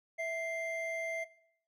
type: tone pair together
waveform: triangle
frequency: 656.4 / 2093 Hz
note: E5 / C7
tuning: -8 / 0 cents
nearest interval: octave + minor sixth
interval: 2008 cents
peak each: -34 / -35 dBFS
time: 0.18-1.25 s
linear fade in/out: 20 ms
effects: noise-tail reverb RT60 0.7 s tail -20 dB re dry